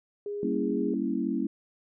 sine tone, 410 Hz, G#4, 22 cents flat, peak -31 dBFS, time 0.26-0.94 s, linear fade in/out 2 ms
sine chord, G diminished seventh, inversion none, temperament equal, 196 / 233.1 / 277.2 / 329.6 Hz, G3 / Bb3 / Db4 / Fb4, 0 / 0 / 0 / 0 cents, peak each -33 / -31 / -31 / -32 dBFS, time 0.43-1.47 s, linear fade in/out 2 ms
effects none

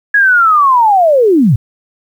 sine linear sweep, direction down, 1685 to 96.9 Hz, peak -5 dBFS, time 0.14-1.56 s, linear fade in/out 5 ms, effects 7-bit

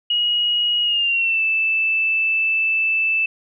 sine tone with pitch glide, 2894 to 2639 Hz, F#7 to E7, -39 to +1 cents, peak -16 dBFS, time 0.1-3.26 s, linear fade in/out 5 ms, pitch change -160 cents, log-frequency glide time 0.83-1.42 s, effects none

